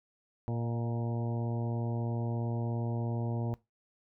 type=harmonic tone with a mistuned harmonic; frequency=117 Hz; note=A#2; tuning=7 cents sharp; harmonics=1 / 2 / 3 / 4 / 5 / 6 / 7 / 8; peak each=-32 / -38 / -42 / -44 / -46 / -48 / -49 / -50 dBFS; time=0.48-3.54 s; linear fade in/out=0 ms; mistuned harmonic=5; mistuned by=+26 cents; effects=noise-tail reverb RT60 0.2 s tail -19 dB re dry